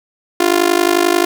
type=tone with amplitude modulation; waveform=sawtooth; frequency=349.2 Hz; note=F4; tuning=in tune; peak=-3 dBFS; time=0.4-1.25 s; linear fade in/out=5 ms; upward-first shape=sine; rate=51.3 Hz; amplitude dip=95%; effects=none